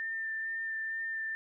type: tone with vibrato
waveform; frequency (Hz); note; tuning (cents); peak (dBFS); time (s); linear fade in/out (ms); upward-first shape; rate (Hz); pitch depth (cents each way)
sine; 1793; A6; +32; -33; 0-1.35; 0; sine; 2.2; 12
effects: none